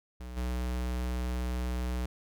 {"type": "tone with level steps", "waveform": "square", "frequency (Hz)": 61.74, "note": "B1", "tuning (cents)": 0, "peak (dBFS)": [-40, -31], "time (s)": [0.2, 2.06], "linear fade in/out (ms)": 5, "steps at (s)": 0.36, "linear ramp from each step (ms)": 20, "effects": []}